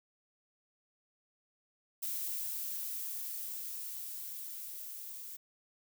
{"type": "noise with level ramp", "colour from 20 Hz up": "violet", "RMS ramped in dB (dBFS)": [-37, -46], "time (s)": [2.02, 5.37], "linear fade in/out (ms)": 10, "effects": []}